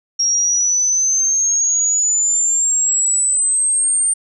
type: exponential sweep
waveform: sine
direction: up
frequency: 5590 to 8830 Hz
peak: -13 dBFS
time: 0.19-4.14 s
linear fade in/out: 10 ms
effects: none